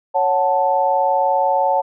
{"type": "chord", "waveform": "sine", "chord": "F# minor", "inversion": "second", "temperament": "equal", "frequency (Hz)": [554.4, 740, 880], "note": ["C#5", "F#5", "A5"], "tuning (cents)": [0, 0, 0], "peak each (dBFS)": [-19, -19, -17], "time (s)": [0.14, 1.82], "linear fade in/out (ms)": 20, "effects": []}